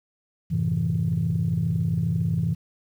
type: chord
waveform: sine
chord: F# half-diminished seventh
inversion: none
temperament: equal with one note detuned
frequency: 92.5 / 110 / 132.26 / 164.81 Hz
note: F#2 / A2 / C3 / E3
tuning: 0 / 0 / +19 / 0 cents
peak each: -29 / -27 / -28 / -23 dBFS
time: 0.5-2.55 s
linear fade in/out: 20 ms
effects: tanh soft clip ceiling -14 dBFS + 9-bit